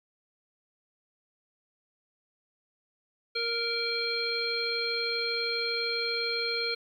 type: harmonic tone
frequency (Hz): 466.2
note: A#4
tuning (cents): 0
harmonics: 1 / 3 / 5 / 7 / 9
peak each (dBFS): -34 / -37 / -34 / -41 / -31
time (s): 3.35-6.75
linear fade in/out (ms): 10
effects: 10-bit